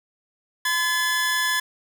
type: tone pair together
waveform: sawtooth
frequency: 1020 / 1715.4 Hz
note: C6 / A6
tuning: -44 / -44 cents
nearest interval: major sixth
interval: 900 cents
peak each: -23 / -18 dBFS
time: 0.65-1.6 s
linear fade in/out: 5 ms
effects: none